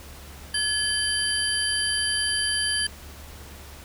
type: tone cluster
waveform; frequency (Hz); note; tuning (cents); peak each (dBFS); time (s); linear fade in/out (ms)
sine; 1698 / 3088 / 4728 / 10150; G#6 / G7 / D8 / D#9; +38 / -27 / +11 / +33; -28; 0.54-2.87; 5
effects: added 72 Hz sine -43 dBFS peak until 3.84 s + pink hiss -45 dBFS RMS until 3.84 s

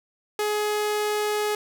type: tone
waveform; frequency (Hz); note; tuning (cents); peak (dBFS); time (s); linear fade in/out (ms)
sawtooth; 420.4; G#4; +21; -19; 0.39-1.55; 2
effects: none

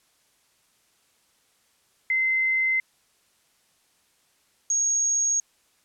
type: tone pair in turn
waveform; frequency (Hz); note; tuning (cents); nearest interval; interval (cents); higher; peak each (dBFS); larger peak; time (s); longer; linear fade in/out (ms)
sine; 2066 / 6578; C7 / G#8; -22 / -18; octave + minor sixth; 2004; second; -20; neither; 2.1-2.8 / 4.7-5.4; neither; 2
effects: white hiss -65 dBFS RMS until 5.84 s + low-pass 11000 Hz 12 dB/octave

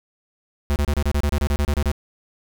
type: tone bursts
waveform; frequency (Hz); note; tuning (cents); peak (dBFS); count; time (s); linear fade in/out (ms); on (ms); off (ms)
square; 72.8; D2; -15; -18; 14; 0.7-1.916; 0; 59; 30
effects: none

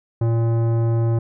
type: tone with tanh clipping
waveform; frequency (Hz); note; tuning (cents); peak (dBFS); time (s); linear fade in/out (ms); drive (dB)
sine; 115.2; A#2; -20; -18; 0.21-1.19; 5; 15
effects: none

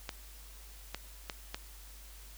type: clicks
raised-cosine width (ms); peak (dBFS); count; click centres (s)
0.2; -19; 4; 0.092 / 0.946 / 1.298 / 1.545
effects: added 50 Hz sine -50 dBFS peak until 2.37 s + white hiss -55 dBFS RMS until 2.37 s

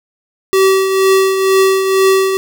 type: tone with tremolo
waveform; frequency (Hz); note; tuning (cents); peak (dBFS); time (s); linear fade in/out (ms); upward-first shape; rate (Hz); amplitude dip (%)
square; 383.7; G4; -37; -7; 0.53-2.37; 0; triangle; 2.1; 55
effects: none

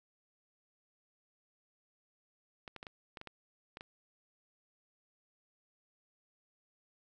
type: clicks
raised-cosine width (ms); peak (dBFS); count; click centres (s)
0.3; -29; 9; 2.678 / 2.763 / 2.829 / 2.868 / 3.172 / 3.214 / 3.273 / 3.771 / 3.809
effects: none

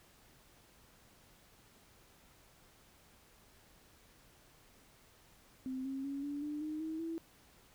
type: tone with pitch steps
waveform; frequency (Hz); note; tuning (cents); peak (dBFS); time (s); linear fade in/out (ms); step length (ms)
sine; 260 / 268.9 / 278 / 287.5 / 297.3 / 307.4 / 317.9 / 328.7; C4 / C4 / C#4 / D4 / D4 / D#4 / D#4 / E4; -11 / +47 / +5 / -37 / +21 / -21 / +37 / -5; -37; 5.66-7.18; 0; 190
effects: pink hiss -64 dBFS RMS until 7.74 s

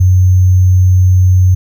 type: tone with sample-and-hold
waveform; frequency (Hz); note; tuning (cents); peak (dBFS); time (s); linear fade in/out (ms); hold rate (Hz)
sine; 92; F#2; -9; -4; 0-1.55; 10; 6300
effects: none

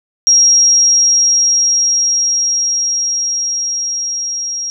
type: tone with level ramp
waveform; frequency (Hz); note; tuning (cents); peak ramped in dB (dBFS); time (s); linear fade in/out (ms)
sine; 5620; F8; +10; -5 to -18; 0.27-4.7; 0
effects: none

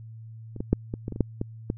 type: clicks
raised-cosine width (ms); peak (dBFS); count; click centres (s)
3; -25 / -16 / -6 / -17 / -18 / -20 / -22 / -8 / -15 / -13; 10; 0.563 / 0.605 / 0.73 / 0.939 / 1.081 / 1.123 / 1.161 / 1.207 / 1.414 / 1.701
effects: added 112 Hz sine -40 dBFS peak until 1.77 s

